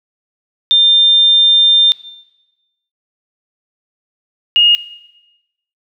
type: tone pair in turn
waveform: sine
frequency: 3600 / 2857 Hz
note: A7 / F7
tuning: +39 / +39 cents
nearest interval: major third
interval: 400 cents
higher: first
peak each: -6 dBFS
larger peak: neither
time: 0.71-1.92 / 4.56-4.75 s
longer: first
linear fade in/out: 0 ms
effects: noise-tail reverb RT60 1.0 s tail -17 dB re dry